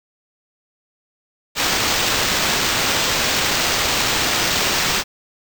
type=noise with sample-and-hold; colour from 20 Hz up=white; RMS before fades=-19 dBFS; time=1.55-5.04 s; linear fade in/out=50 ms; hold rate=11025 Hz; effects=none